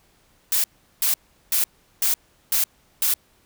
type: noise bursts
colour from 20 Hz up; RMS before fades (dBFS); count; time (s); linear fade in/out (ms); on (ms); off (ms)
blue; -20; 6; 0.52-3.14; 2; 120; 380
effects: pink hiss -60 dBFS RMS until 3.45 s